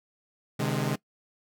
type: chord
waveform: sawtooth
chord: Ab major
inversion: first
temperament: equal with one note detuned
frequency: 130.81 / 151.66 / 207.7 Hz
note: C3 / Eb3 / Ab3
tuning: 0 / -44 / 0 cents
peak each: -26 / -26 / -28 dBFS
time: 0.59-0.96 s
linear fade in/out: 10 ms
effects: noise-tail reverb RT60 0.1 s tail -21 dB re dry